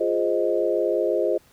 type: chord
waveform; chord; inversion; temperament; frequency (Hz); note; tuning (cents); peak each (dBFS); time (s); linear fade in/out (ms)
sine; F minor seventh; none; equal; 349.2 / 415.3 / 523.3 / 622.3; F4 / Ab4 / C5 / Eb5; 0 / 0 / 0 / 0; -25; 0-1.38; 10
effects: pink hiss -57 dBFS RMS until 1.52 s